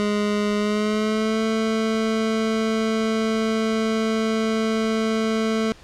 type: tone with pitch glide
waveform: 25% pulse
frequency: 207.7 to 221.3 Hz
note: G#3 to A3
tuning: 0 to +10 cents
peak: -16 dBFS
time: 0-5.72 s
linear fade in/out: 0 ms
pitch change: +110 cents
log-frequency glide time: 0.57-1.42 s
effects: pink hiss -47 dBFS RMS until 5.83 s + low-pass 6000 Hz 12 dB/octave